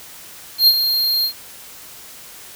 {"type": "tone with ADSR envelope", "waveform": "square", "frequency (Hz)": 4210, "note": "C8", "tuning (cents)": 10, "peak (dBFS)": -7, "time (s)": [0.58, 1.33], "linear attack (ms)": 93, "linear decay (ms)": 54, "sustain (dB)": -9, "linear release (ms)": 87, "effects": ["white hiss -39 dBFS RMS until 2.55 s"]}